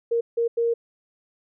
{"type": "tone bursts at uneven times", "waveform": "sine", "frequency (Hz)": 466.2, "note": "A#4", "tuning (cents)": 0, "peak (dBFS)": -19, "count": 3, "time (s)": [[0.11, 0.21], [0.37, 0.48], [0.57, 0.74]], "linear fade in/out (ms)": 10, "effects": []}